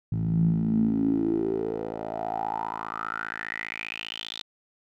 10% pulse tone with band-pass filter sweep, 55 Hz, A1, in tune, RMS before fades -28 dBFS, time 0.12-4.42 s, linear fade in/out 5 ms, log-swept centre 130 to 3800 Hz, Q 7.5, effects none

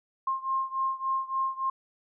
sine beating tone pair, 1062 / 1065.5 Hz, C6 / C6, +25 / +31 cents, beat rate 3.5 Hz, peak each -29 / -31 dBFS, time 0.27-1.7 s, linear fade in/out 5 ms, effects none

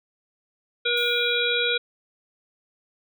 harmonic tone, 479.6 Hz, A#4, 49 cents sharp, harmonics 1 / 3 / 5 / 7 / 8, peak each -27 / -27 / -27 / -27 / -27 dBFS, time 0.85-1.78 s, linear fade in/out 10 ms
violet noise with exponential decay, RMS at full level -39 dBFS, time 0.97-1.71 s, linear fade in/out 0 ms, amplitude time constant 160 ms
effects none

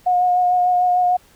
sine tone with vibrato, 721 Hz, F#5, 45 cents flat, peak -13 dBFS, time 0.06-1.17 s, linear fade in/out 10 ms, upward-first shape sine, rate 6.7 Hz, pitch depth 16 cents each way, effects pink hiss -52 dBFS RMS until 1.35 s

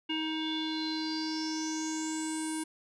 square tone with low-pass filter sweep, 315.2 Hz, D#4, 23 cents sharp, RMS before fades -34 dBFS, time 0.09-2.64 s, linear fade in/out 10 ms, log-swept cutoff 2800 to 9700 Hz, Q 8.5, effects none

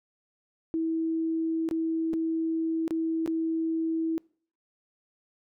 sine tone with dropouts, 324.8 Hz, E4, 26 cents flat, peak -25 dBFS, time 0.74-4.18 s, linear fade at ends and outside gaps 0 ms, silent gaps 1.689-1.711 / 2.133-2.138 / 2.879-2.908 / 3.261-3.276 s, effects noise-tail reverb RT60 0.5 s tail -26 dB re dry

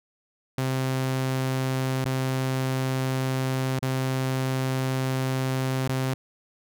sawtooth tone with dropouts, 131.2 Hz, C3, 5 cents sharp, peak -20 dBFS, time 0.58-6.14 s, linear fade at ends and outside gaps 2 ms, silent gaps 2.043-2.055 / 3.792-3.825 / 5.878-5.892 s, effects none

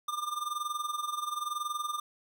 square tone with amplitude modulation, 1200 Hz, D6, 37 cents sharp, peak -30 dBFS, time 0.08-2 s, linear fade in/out 5 ms, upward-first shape sine, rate 21 Hz, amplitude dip 75%, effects none

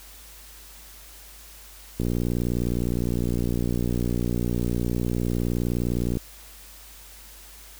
click train, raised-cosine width 3 ms, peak -13 dBFS, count 250, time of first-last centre 2-6.171 s, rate 59.7 Hz, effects added 50 Hz sine -48 dBFS peak until 7.79 s + white hiss -47 dBFS RMS until 7.79 s

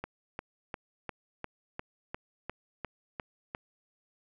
click train, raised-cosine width 0.5 ms, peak -21 dBFS, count 11, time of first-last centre 0.04-3.549 s, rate 2.85 Hz, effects none

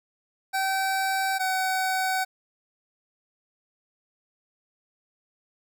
25% pulse tone pair in turn, 770 / 754.6 Hz, G5 / F#5, -31 / +34 cents, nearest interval unison, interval 35 cents, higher first, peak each -20 dBFS, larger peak neither, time 0.53-1.39 / 1.39-2.25 s, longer neither, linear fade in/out 20 ms, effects none

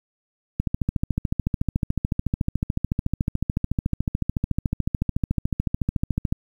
click train, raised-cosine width 5 ms, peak -9 dBFS, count 80, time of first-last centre 0.6-6.325 s, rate 13.8 Hz, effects 8-bit

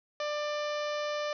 harmonic tone, 594 Hz, D5, 20 cents sharp, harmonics 1 / 2 / 3 / 4 / 5 / 6 / 7 / 8 / 9 / 10, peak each -32 / -38 / -42 / -44 / -46 / -48 / -49 / -50 / -51 / -52 dBFS, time 0.2-1.33 s, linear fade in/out 2 ms, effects none

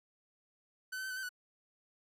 45% pulse tone with pitch steps, 1513 / 1529 / 1540 / 1501 / 1549 / 1481 Hz, F#6 / G6 / G6 / F#6 / G6 / F#6, +38 / -44 / -31 / +24 / -21 / +1 cents, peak -38 dBFS, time 0.92-1.292 s, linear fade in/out 10 ms, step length 62 ms, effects none

